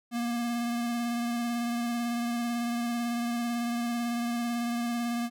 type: tone with vibrato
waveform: square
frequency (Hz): 237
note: A#3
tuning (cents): +29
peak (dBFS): -29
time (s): 0.11-5.3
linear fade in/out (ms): 50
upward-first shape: sine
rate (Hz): 18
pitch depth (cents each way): 19
effects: none